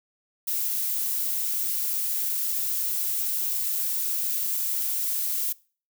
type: noise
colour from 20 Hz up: violet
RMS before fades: -27 dBFS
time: 0.47-5.53 s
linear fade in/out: 10 ms
effects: noise-tail reverb RT60 0.4 s tail -23 dB re dry